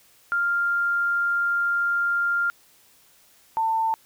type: tone pair in turn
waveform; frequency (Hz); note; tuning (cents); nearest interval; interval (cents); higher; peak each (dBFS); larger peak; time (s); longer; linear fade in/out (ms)
sine; 1396.9 / 895; F6 / A5; 0 / +29; minor sixth; 771; first; -20; neither; 0.32-2.5 / 3.57-3.94; first; 0
effects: white hiss -57 dBFS RMS until 4.05 s